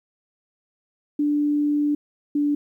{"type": "tone pair in turn", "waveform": "sine", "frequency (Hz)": [293.7, 291.5], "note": ["D4", "D4"], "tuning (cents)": [0, -13], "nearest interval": "unison", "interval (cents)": 13, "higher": "first", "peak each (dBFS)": -18, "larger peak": "neither", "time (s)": [[1.19, 1.95], [2.35, 2.55]], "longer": "first", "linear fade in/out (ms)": 5, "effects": ["10-bit"]}